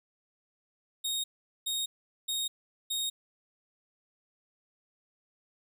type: tone bursts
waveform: sawtooth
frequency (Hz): 3729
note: A#7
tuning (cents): 0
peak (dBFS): -27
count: 4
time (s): 1.04-3.1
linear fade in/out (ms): 10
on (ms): 200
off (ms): 420
effects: none